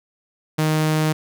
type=tone; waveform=sawtooth; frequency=155.56 Hz; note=D#3; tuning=in tune; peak=-13 dBFS; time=0.58-1.13 s; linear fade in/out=10 ms; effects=none